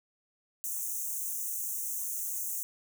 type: high-pass noise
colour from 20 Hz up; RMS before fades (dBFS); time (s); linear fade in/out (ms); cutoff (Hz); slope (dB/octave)
white; -35; 0.64-2.63; 0; 6000; 96
effects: none